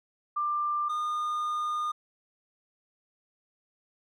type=tone pair in turn; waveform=sine / triangle; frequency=1188 / 1218.6 Hz; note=D6 / D#6; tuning=+20 / -36 cents; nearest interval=unison; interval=44 cents; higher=second; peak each=-26 dBFS; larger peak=neither; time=0.36-0.89 / 0.89-1.92 s; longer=second; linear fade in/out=10 ms; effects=none